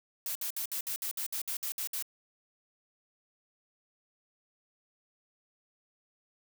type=noise bursts; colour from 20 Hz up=blue; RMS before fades=-35 dBFS; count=12; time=0.26-2.025 s; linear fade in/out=2 ms; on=93 ms; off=59 ms; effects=none